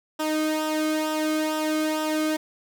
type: tone with flanger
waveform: sawtooth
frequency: 310 Hz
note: D#4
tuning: 6 cents flat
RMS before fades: -25 dBFS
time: 0.19-2.37 s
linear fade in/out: 10 ms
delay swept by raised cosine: 0.45 to 1.14 ms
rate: 2.2 Hz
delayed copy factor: -0.65
effects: none